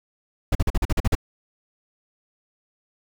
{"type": "noise bursts", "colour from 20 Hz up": "brown", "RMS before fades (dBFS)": -18, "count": 9, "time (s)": [0.52, 1.152], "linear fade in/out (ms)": 5, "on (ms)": 32, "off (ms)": 43, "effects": []}